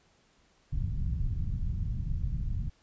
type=low-pass noise; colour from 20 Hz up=pink; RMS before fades=-31 dBFS; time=0.72-2.7 s; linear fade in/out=10 ms; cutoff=150 Hz; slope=24 dB/octave; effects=pink hiss -66 dBFS RMS until 2.82 s + resampled to 16000 Hz